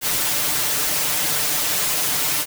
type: noise with comb filter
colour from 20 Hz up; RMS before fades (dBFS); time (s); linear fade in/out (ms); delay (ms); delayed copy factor
white; -21; 0.01-2.46; 50; 6.7; +1
effects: none